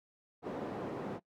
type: band-pass noise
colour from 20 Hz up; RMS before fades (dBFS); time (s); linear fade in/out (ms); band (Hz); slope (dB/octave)
white; -40; 0.42-1.2; 50; 170 to 480; 12
effects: noise-tail reverb RT60 0.1 s tail -20 dB re dry